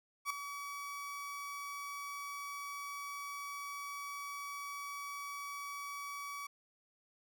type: tone with ADSR envelope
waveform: 30% pulse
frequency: 1139 Hz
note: C#6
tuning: 47 cents sharp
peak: -29 dBFS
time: 0.25-6.47 s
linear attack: 53 ms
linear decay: 3 ms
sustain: -10 dB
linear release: 7 ms
effects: none